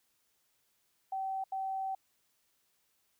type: tone bursts at uneven times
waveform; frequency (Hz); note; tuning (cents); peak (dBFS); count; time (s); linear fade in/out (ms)
sine; 769; G5; -33; -33; 2; 1.12-1.44 / 1.52-1.95; 5
effects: white hiss -75 dBFS RMS until 3.19 s